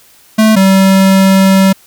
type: tone pair in turn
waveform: square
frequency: 218.2 / 192.23 Hz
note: A3 / G3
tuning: -14 / -34 cents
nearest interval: major second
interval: 220 cents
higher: first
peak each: -5 dBFS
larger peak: neither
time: 0.38-0.56 / 0.56-1.73 s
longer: second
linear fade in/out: 10 ms
effects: white hiss -44 dBFS RMS until 1.86 s